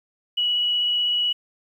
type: tone with vibrato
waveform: sine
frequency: 2930 Hz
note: F#7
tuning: 18 cents flat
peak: -19 dBFS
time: 0.37-1.33 s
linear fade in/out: 10 ms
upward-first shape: triangle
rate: 16 Hz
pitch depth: 11 cents each way
effects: 9-bit